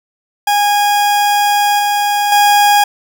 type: tone with level steps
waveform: 40% pulse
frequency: 822 Hz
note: G#5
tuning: 18 cents flat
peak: -9 / -11 / -6 dBFS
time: 0.47-2.84 s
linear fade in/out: 5 ms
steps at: 1.79 / 2.32 s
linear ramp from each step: 2 ms
effects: 8-bit